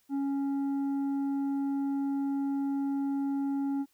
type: tone with tanh clipping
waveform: sine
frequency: 277.2 Hz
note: C#4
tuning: in tune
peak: -29 dBFS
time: 0.09-3.86 s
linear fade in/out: 50 ms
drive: 6 dB
effects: white hiss -70 dBFS RMS until 3.93 s